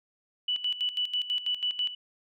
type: tone with tremolo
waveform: sine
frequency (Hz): 2965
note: F#7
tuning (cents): +3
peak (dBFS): -25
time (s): 0.48-1.95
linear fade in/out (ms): 5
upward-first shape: square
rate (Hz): 6.1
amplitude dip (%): 75
effects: none